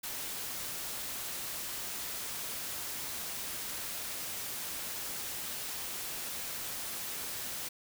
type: noise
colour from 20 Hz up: white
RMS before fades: -39 dBFS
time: 0.03-7.69 s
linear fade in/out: 10 ms
effects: none